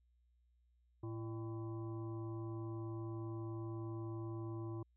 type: harmonic tone with a mistuned harmonic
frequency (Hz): 112.3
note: A2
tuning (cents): +36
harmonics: 1 / 3 / 5 / 7 / 9 / 10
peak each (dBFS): -43 / -45 / -60 / -61 / -57 / -63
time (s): 1.03-4.83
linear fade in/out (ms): 5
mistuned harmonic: 5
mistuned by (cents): +120
effects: added 60 Hz sine -70 dBFS peak until 4.96 s